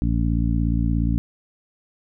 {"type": "harmonic tone", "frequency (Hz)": 57, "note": "A#1", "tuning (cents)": -38, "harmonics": [1, 2, 3, 4, 5], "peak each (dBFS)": [-21, -24, -26, -27, -28], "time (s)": [0.02, 1.18], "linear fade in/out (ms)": 0, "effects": []}